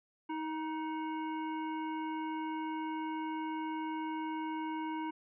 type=harmonic tone with a mistuned harmonic; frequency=315.3 Hz; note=D#4; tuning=23 cents sharp; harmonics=1 / 3 / 5 / 7 / 9; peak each=-37 / -39 / -51 / -51 / -56 dBFS; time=0.29-5.11 s; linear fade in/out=10 ms; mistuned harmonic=5; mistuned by=-51 cents; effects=none